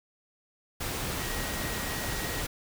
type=tone in noise; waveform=sine; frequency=1896 Hz; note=A#6; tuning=29 cents sharp; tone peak=-41 dBFS; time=1.19-2.42 s; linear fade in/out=10 ms; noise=pink; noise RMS=-33 dBFS; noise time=0.8-2.47 s; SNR=-11 dB; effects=none